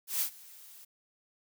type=noise with ADSR envelope; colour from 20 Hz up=blue; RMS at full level=-29 dBFS; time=0.07-0.85 s; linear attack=140 ms; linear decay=89 ms; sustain=-23 dB; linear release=8 ms; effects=none